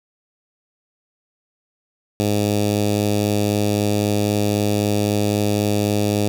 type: tone with notch filter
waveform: 10% pulse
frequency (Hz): 103.83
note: G#2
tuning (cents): 0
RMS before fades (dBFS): -19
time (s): 2.2-6.28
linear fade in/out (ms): 0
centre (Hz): 1500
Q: 0.7
effects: none